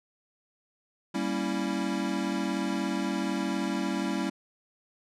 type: chord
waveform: square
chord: G diminished seventh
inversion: none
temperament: equal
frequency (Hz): 196 / 233.1 / 277.2 / 329.6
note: G3 / Bb3 / Db4 / Fb4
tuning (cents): 0 / 0 / 0 / 0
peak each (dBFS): -33 / -36 / -34 / -34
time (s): 1.14-4.3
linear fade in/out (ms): 10
effects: low-pass 8000 Hz 12 dB/octave